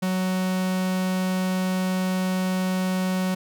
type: tone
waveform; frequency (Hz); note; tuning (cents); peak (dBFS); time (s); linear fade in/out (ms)
45% pulse; 185.7; F#3; +7; -22; 0.02-3.35; 10
effects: none